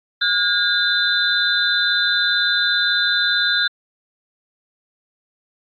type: tone cluster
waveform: sine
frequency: 1435 / 1620 / 3594 / 4021 Hz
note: F6 / G#6 / A7 / B7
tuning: +47 / -43 / +36 / +30 cents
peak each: -21 dBFS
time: 0.21-3.68 s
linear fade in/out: 10 ms
effects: AAC 64 kbps